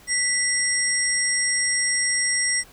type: tone cluster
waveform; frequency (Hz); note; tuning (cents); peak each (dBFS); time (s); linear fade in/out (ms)
sine; 1977 / 5590 / 8140; B6 / F8 / C9; +1 / +1 / -49; -24; 0.07-2.64; 50
effects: pink hiss -50 dBFS RMS until 2.72 s